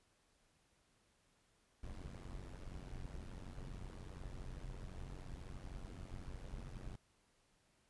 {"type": "noise with amplitude modulation", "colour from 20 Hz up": "brown", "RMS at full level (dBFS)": -45, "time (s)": [1.83, 6.96], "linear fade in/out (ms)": 5, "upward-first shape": "sine", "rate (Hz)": 92.4, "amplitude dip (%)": 85, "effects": ["pink hiss -75 dBFS RMS until 7.89 s", "resampled to 24000 Hz"]}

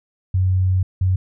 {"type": "tone pair in turn", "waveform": "sine", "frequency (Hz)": [93, 93], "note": ["F#2", "F#2"], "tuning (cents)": [9, 9], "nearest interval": "unison", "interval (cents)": 0, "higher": "neither", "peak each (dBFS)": -14, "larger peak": "neither", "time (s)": [[0.34, 0.83], [1.01, 1.16]], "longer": "first", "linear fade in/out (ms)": 5, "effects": []}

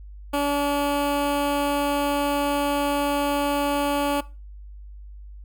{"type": "tone with notch filter", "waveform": "15% pulse", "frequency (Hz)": 286.4, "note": "D4", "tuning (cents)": -43, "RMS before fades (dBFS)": -23, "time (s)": [0.33, 4.21], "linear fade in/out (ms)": 10, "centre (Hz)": 5700, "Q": 1.2, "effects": ["noise-tail reverb RT60 0.3 s tail -19 dB re dry", "added 50 Hz sine -38 dBFS peak until 5.44 s"]}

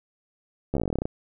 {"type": "slowing click train", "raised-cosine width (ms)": 2, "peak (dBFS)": -13, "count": 15, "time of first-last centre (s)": [0.74, 1.055], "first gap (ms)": 13, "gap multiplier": 1.08, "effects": []}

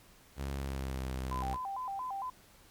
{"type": "tone with pitch glide", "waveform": "sawtooth", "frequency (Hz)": [68.5, 64.92], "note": ["C#2", "C2"], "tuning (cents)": [-20, -13], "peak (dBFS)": -31, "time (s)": [0.36, 1.58], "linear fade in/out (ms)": 50, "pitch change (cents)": -93, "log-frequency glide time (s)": [0.57, 1.07]}
{"type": "tone with vibrato", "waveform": "sine", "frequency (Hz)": 893, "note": "A5", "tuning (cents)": 25, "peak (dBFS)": -35, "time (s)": [1.31, 2.3], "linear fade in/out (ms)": 5, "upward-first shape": "square", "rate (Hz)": 4.4, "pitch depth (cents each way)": 220}
{"effects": ["pink hiss -60 dBFS RMS until 2.7 s", "MP3 96 kbps"]}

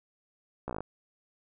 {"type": "slowing click train", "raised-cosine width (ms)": 1, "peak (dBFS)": -21, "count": 8, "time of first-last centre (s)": [0.68, 0.806], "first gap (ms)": 15, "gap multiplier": 1.06, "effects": []}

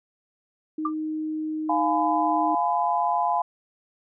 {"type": "tone", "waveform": "sine", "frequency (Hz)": 311.1, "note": "D#4", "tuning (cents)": 0, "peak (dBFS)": -26, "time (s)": [0.78, 2.55], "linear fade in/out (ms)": 5}
{"type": "tone with exponential decay", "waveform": "sine", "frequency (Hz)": 1186, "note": "D6", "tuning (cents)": 17, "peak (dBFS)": -20, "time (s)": [0.85, 0.94], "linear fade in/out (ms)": 5, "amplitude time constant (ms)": 19}
{"type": "chord", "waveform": "sine", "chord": "F diminished", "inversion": "none", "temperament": "just", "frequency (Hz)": [698.5, 838.1, 1005.8], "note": ["F5", "Ab5", "Cb6"], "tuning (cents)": [0, 16, 31], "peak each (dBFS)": -25, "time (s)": [1.69, 3.42], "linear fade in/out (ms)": 5}
{"effects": []}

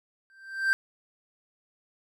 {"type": "tone with exponential growth", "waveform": "triangle", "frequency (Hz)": 1568, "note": "G6", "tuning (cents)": 0, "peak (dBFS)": -16, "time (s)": [0.3, 0.73], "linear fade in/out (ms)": 0, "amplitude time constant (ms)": 92, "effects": []}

